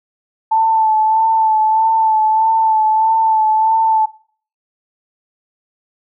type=tone with vibrato; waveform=sine; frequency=880 Hz; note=A5; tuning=in tune; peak=-10 dBFS; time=0.51-4.06 s; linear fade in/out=10 ms; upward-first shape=sine; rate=1.6 Hz; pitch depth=26 cents each way; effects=noise-tail reverb RT60 0.5 s tail -20 dB re dry